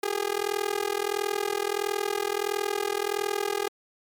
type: tone with amplitude modulation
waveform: sawtooth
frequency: 408.2 Hz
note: G#4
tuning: 30 cents flat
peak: -18 dBFS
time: 0.03-3.68 s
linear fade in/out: 5 ms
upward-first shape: sine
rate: 41.5 Hz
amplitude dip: 100%
effects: MP3 96 kbps